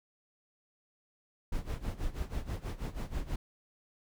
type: noise with tremolo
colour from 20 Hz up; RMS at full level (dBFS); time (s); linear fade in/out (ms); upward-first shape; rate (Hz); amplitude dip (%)
brown; -33; 1.52-3.36; 5; sine; 6.2; 85
effects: none